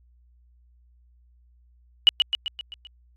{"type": "tone with echo", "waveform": "sine", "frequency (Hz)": 2932, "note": "F#7", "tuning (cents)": -16, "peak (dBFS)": -10, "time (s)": [2.07, 2.09], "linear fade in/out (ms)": 0, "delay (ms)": 130, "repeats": 6, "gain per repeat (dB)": -5, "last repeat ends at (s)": 2.87, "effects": ["added 60 Hz sine -55 dBFS peak until 3.16 s", "AAC 32 kbps"]}